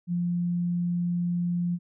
sine tone, 174.61 Hz, F3, in tune, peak -24 dBFS, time 0.07-1.79 s, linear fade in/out 50 ms, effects none

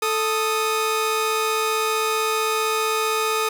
sawtooth tone pair together, 440 / 1244.5 Hz, A4 / D#6, 0 / 0 cents, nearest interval octave + tritone, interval 1800 cents, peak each -19 / -19 dBFS, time 0.02-3.49 s, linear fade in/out 5 ms, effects none

